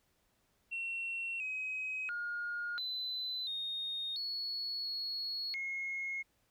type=tone with pitch steps; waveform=sine; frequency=2720 / 2533 / 1426 / 4018 / 3701 / 4379 / 4342 / 2160 Hz; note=F7 / D#7 / F6 / B7 / A#7 / C#8 / C#8 / C#7; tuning=-46 / +30 / +36 / +29 / -13 / -22 / -37 / -45 cents; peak=-35 dBFS; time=0.71-6.23 s; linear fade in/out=20 ms; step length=690 ms; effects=tanh soft clip ceiling -31 dBFS + pink hiss -75 dBFS RMS until 6.5 s